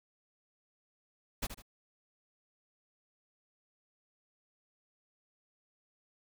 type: noise with echo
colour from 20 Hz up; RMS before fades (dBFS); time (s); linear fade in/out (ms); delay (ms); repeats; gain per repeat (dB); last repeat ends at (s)
pink; -35; 1.42-1.47; 10; 76; 2; -9; 1.622
effects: none